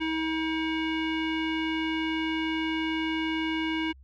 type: tone with low-pass filter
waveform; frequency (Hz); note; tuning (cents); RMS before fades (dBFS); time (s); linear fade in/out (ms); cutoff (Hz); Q
square; 319.2; D#4; +44; -29; 0-3.93; 20; 2600; 4.8
effects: added 66 Hz sine -49 dBFS peak until 4.03 s